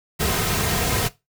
pink noise with comb filter, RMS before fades -22 dBFS, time 0.19-1.09 s, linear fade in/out 20 ms, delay 3.5 ms, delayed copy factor -0.5, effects noise-tail reverb RT60 0.2 s tail -17 dB re dry

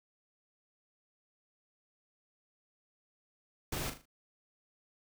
pink noise with echo, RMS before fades -37 dBFS, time 3.72-3.9 s, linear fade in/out 5 ms, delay 39 ms, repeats 4, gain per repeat -8 dB, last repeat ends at 4.056 s, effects none

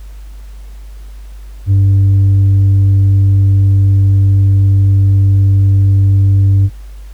triangle tone with tanh clipping, 98 Hz, G2, in tune, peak -6 dBFS, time 1.66-6.7 s, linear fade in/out 50 ms, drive 7 dB, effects added 50 Hz sine -27 dBFS peak until 7.13 s + pink hiss -47 dBFS RMS until 7.13 s

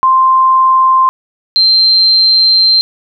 sine tone pair in turn, 1046.5 / 4139 Hz, C6 / C8, 0 / -20 cents, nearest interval 2 octaves, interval 2380 cents, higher second, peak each -5 dBFS, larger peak neither, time 0.03-1.09 / 1.56-2.81 s, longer second, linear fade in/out 0 ms, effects none

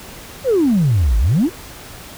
sine exponential two-way sweep, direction down then up, 569 to 50 to 391.1 Hz, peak -10 dBFS, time 0.44-1.5 s, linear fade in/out 50 ms, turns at 1.18 s, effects tanh soft clip ceiling -8 dBFS + pink hiss -36 dBFS RMS until 2.17 s

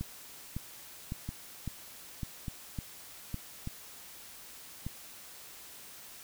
two click trains, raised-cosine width 5 ms, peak -23 / -24 dBFS, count 7 / 4, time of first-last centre 0.01-3.343 / 1.29-4.866 s, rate 1.8 / 0.839 Hz, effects white hiss -50 dBFS RMS until 6.23 s

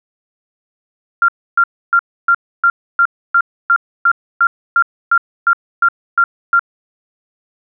sine tone bursts, 1386 Hz, F6, 14 cents flat, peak -7 dBFS, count 16, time 1.22-6.594 s, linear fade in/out 2 ms, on 64 ms, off 290 ms, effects none

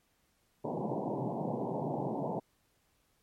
pink band-pass noise, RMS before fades -35 dBFS, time 0.64-2.4 s, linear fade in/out 10 ms, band 120 to 960 Hz, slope 96 dB/octave, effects pink hiss -73 dBFS RMS until 3.22 s + MP3 64 kbps

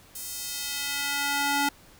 square tone with high-pass filter sweep, 284.4 Hz, C#4, 45 cents sharp, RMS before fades -29 dBFS, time 0.15-1.69 s, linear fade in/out 5 ms, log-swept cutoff 8900 to 570 Hz, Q 0.77, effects pink hiss -54 dBFS RMS until 1.99 s

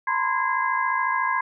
sine tone cluster, 914 / 992 / 1046 / 1646 / 2064 Hz, A#5 / B5 / C6 / G#6 / C7, -34 / +7 / -1 / -16 / -24 cents, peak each -31 / -28 / -24 / -27 / -31 dBFS, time 0.07-1.41 s, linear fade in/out 5 ms, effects none

